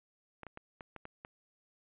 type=clicks; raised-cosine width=0.5 ms; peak=-30 dBFS; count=7; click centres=0.433 / 0.467 / 0.574 / 0.808 / 0.963 / 1.054 / 1.249 s; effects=resampled to 8000 Hz